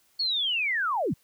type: linear sweep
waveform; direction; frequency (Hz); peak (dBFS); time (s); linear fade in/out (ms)
sine; down; 4435 to 98; -24; 0.19-1.14; 10
effects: white hiss -65 dBFS RMS until 1.23 s